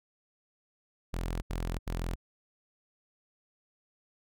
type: tone bursts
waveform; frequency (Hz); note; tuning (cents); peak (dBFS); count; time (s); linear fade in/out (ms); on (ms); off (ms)
sawtooth; 42.67; F1; -39; -28; 3; 1.13-2.156; 10; 290; 78
effects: none